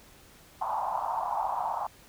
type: band-pass noise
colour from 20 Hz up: white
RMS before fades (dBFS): -31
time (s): 0.61-1.87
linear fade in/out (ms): 5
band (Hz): 740 to 1000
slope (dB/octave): 48
effects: pink hiss -55 dBFS RMS until 2.08 s